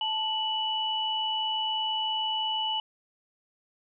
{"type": "tone pair together", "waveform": "sine", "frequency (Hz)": [877, 2957], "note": ["A5", "F#7"], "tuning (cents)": [-6, -2], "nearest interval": "octave + major sixth", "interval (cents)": 2104, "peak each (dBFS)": [-31, -28], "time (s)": [0.01, 2.8], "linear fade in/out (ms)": 2, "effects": []}